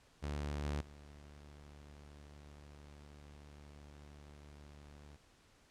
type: tone with level steps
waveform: sawtooth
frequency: 73 Hz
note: D2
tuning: 10 cents flat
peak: -34 / -32 / -50 dBFS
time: 0.22-5.17 s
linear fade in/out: 20 ms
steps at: 0.64 / 0.81 s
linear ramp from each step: 5 ms
effects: pink hiss -67 dBFS RMS until 5.7 s + low-pass 8000 Hz 12 dB/octave